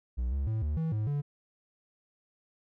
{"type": "tone with pitch steps", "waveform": "triangle", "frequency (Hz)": [61, 69.1, 110, 74.9, 161.4, 107.4, 144.2], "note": ["B1", "C#2", "A2", "D2", "E3", "A2", "D3"], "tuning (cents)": [-21, -5, 0, 35, -36, -41, -31], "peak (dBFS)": -26, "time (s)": [0.17, 1.22], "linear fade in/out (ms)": 20, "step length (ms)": 150, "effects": []}